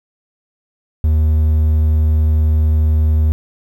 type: tone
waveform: triangle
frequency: 77.78 Hz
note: D#2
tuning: in tune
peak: -8 dBFS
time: 1.04-3.32 s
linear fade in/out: 0 ms
effects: 8-bit